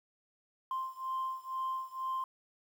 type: beating tone pair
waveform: sine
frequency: 1046.5 / 1048.6 Hz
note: C6 / C6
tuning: 0 / +3 cents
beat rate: 2.1 Hz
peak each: -36 / -37 dBFS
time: 0.71-2.24 s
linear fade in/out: 2 ms
effects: tanh soft clip ceiling -29 dBFS + 10-bit